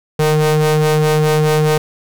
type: ring-modulated tone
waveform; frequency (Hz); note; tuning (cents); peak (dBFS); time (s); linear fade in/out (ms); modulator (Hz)
45% pulse; 154.2; D#3; -15; -8; 0.19-1.78; 5; 306
effects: none